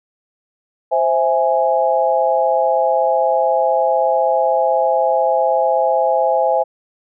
sine chord, C augmented, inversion none, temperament equal, 523.3 / 659.3 / 830.6 Hz, C5 / E5 / G#5, 0 / 0 / 0 cents, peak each -17 dBFS, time 0.91-6.64 s, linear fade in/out 20 ms, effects none

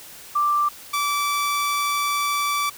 sine / sawtooth tone pair in turn, 1177 / 1158.8 Hz, D6 / D6, +3 / -24 cents, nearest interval unison, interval 27 cents, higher first, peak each -17 dBFS, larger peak neither, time 0.35-0.69 / 0.93-2.7 s, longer second, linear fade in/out 10 ms, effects white hiss -42 dBFS RMS until 2.77 s

